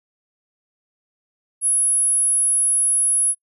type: tone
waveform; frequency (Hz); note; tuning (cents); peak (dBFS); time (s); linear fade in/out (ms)
sine; 10700; E9; +25; -15; 1.61-3.35; 50
effects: noise-tail reverb RT60 0.1 s tail -25 dB re dry